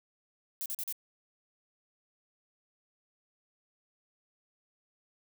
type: noise bursts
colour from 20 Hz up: violet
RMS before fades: -36 dBFS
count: 4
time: 0.61-0.925 s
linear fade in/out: 0 ms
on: 48 ms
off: 41 ms
effects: none

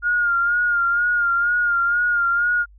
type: tone with vibrato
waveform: sine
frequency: 1416 Hz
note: F6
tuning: 23 cents sharp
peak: -16 dBFS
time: 0.02-2.66 s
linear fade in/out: 50 ms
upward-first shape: sine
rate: 2.1 Hz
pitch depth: 42 cents each way
effects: added 50 Hz sine -45 dBFS peak until 2.78 s

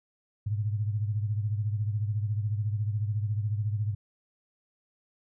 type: beating tone pair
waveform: sine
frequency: 103.83 / 117.83 Hz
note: G#2 / A#2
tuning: 0 / +19 cents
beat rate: 14 Hz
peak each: -27 / -34 dBFS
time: 0.46-3.95 s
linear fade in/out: 10 ms
effects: none

